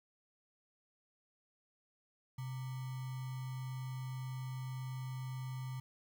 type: tone with sample-and-hold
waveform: sine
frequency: 129.1 Hz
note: C3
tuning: 23 cents flat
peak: -39 dBFS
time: 2.38-5.8 s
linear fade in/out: 5 ms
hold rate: 1050 Hz
effects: none